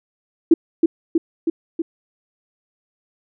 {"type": "tone with echo", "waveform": "sine", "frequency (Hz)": 329.6, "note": "E4", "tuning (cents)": 0, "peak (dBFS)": -6, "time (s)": [0.51, 0.54], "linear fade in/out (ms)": 5, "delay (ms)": 320, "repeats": 4, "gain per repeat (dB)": -3, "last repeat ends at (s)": 1.82, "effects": []}